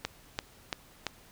click train, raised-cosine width 0.2 ms, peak -13 dBFS, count 4, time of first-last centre 0.05-1.067 s, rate 2.95 Hz, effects pink hiss -57 dBFS RMS until 1.31 s

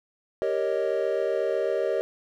triangle chord, Eb dominant seventh, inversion first, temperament equal, 392 / 466.2 / 554.4 / 622.3 Hz, G4 / Bb4 / Db5 / Eb5, 0 / 0 / 0 / 0 cents, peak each -27 dBFS, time 0.42-2.01 s, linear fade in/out 0 ms, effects none

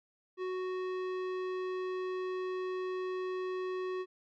sine tone with tanh clipping, 370 Hz, F#4, in tune, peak -36 dBFS, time 0.37-4.06 s, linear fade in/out 50 ms, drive 16 dB, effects none

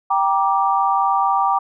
sine chord, G minor, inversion none, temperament equal with one note detuned, 784 / 948.1 / 1174.7 Hz, G5 / Bb5 / D6, 0 / +29 / 0 cents, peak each -18 / -20 / -19 dBFS, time 0.1-1.59 s, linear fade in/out 10 ms, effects none

